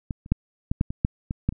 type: clicks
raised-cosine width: 5 ms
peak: -16 / -29 / -7 / -11 / -8 / -17 / -7 / -15 / -9 / -25 dBFS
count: 10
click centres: 0.108 / 0.261 / 0.32 / 0.715 / 0.811 / 0.905 / 1.049 / 1.309 / 1.49 / 1.525 s
effects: none